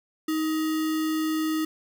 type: tone with sample-and-hold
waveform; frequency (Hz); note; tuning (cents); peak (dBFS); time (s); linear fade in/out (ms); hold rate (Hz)
sine; 314.4; D#4; +18; -23; 0.28-1.65; 5; 1575
effects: none